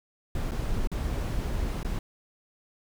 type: noise with dropouts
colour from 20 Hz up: brown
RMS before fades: -29 dBFS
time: 0.35-1.99 s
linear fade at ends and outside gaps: 2 ms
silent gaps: 0.511-0.517 / 0.873-0.916 / 1.831-1.847 s
effects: none